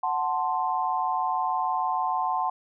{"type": "chord", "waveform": "sine", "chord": "F# diminished", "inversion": "none", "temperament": "equal", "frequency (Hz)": [740, 880, 1046.5], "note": ["F#5", "A5", "C6"], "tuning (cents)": [0, 0, 0], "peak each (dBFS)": -28, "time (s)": [0.03, 2.5], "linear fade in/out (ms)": 5, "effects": []}